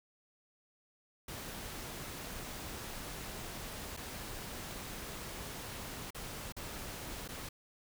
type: noise with dropouts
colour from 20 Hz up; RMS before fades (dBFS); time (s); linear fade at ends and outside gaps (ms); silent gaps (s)
pink; -44; 1.28-7.49; 5; 3.967-3.972 / 6.106-6.146 / 6.523-6.565 / 7.279-7.287
effects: none